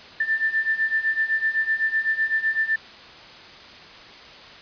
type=beating tone pair; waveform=sine; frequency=1772 / 1779.9 Hz; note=A6 / A6; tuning=+12 / +19 cents; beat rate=7.9 Hz; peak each=-25 / -22 dBFS; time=0.2-2.76 s; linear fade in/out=5 ms; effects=white hiss -43 dBFS RMS until 4.61 s + resampled to 11025 Hz